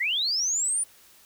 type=linear sweep; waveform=sine; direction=up; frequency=1864.7 to 9510 Hz; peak=-23 dBFS; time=0-0.84 s; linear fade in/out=10 ms; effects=white hiss -55 dBFS RMS until 1.25 s